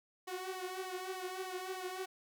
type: tone with flanger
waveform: sawtooth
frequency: 371.5 Hz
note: F#4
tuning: 7 cents sharp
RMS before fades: -42 dBFS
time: 0.27-2.06 s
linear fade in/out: 10 ms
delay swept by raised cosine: 0.97 to 4.47 ms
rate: 3.3 Hz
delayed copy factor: +0.75
effects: none